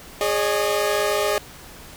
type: chord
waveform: sawtooth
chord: Ab suspended fourth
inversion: none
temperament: equal with one note detuned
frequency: 415.3 / 554.4 / 608.4 Hz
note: Ab4 / Db5 / Eb5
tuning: 0 / 0 / -39 cents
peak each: -19 / -23 / -19 dBFS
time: 0.21-1.38 s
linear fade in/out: 0 ms
effects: pink hiss -42 dBFS RMS until 1.96 s